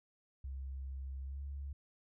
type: tone with pitch glide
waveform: sine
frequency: 66.9 to 69.82 Hz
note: C2 to C#2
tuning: +39 to +13 cents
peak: -40 dBFS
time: 0.44-1.73 s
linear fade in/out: 5 ms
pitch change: +74 cents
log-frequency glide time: 1.24-1.41 s
effects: none